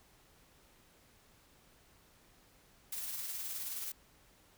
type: noise with tremolo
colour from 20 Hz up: blue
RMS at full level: -39 dBFS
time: 2.92-3.92 s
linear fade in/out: 5 ms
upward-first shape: triangle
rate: 19 Hz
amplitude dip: 40%
effects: pink hiss -65 dBFS RMS until 4.57 s